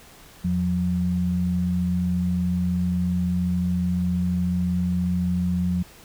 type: tone pair together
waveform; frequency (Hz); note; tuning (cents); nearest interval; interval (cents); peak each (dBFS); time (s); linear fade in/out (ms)
sine; 84.34 / 178.7; E2 / F3; +40 / +40; octave + minor second; 1300; -27 / -21; 0.44-5.83; 10
effects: pink hiss -48 dBFS RMS until 6.04 s